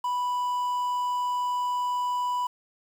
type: tone with quantisation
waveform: triangle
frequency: 987 Hz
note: B5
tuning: 1 cent flat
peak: -23 dBFS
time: 0.04-2.47 s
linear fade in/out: 5 ms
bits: 8
effects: none